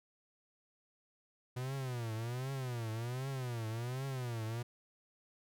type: tone with vibrato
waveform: 45% pulse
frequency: 122.6 Hz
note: B2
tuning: 12 cents flat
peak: -37 dBFS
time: 1.56-4.63 s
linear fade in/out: 10 ms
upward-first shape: triangle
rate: 1.3 Hz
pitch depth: 210 cents each way
effects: none